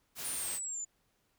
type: noise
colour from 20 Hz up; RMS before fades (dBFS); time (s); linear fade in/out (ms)
white; -41; 0.15-0.6; 50
type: exponential sweep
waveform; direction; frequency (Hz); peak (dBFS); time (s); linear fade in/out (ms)
sine; down; 9490 to 6990; -36; 0.24-0.85; 10
effects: pink hiss -75 dBFS RMS until 1.38 s